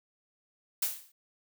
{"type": "noise with exponential decay", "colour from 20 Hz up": "blue", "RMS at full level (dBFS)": -26, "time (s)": [0.82, 1.12], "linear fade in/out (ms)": 5, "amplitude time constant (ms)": 64, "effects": []}